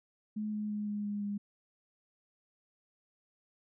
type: tone with pitch steps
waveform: sine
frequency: 212.7 / 210.9 / 209 / 207.2 / 205.5 / 203.7 Hz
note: G#3 / G#3 / G#3 / G#3 / G#3 / G#3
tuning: +42 / +27 / +11 / -4 / -18 / -33 cents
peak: -33 dBFS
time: 0.36-1.38 s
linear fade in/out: 10 ms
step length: 170 ms
effects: none